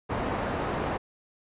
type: low-pass noise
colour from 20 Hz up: white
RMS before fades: -30 dBFS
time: 0.09-0.98 s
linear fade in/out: 20 ms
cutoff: 880 Hz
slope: 12 dB/octave
effects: resampled to 8000 Hz